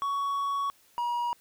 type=tone pair in turn; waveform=triangle; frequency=1119 / 957.2 Hz; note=C#6 / A#5; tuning=+16 / +46 cents; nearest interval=minor third; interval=270 cents; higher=first; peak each=-25 dBFS; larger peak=neither; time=0.02-0.7 / 0.98-1.33 s; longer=first; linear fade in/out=0 ms; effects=white hiss -62 dBFS RMS until 1.4 s